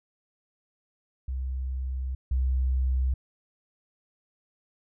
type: tone pair in turn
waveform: sine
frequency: 64.9 / 64.53 Hz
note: C2 / C2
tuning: -13 / -23 cents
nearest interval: unison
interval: 10 cents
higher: first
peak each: -28 / -22 dBFS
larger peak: second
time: 1.28-2.15 / 2.31-3.14 s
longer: first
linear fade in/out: 5 ms
effects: none